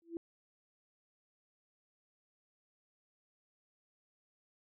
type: tone with exponential growth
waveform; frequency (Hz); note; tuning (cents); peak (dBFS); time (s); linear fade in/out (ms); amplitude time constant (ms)
sine; 335.2; E4; +29; -33; 0.02-0.17; 1; 31
effects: none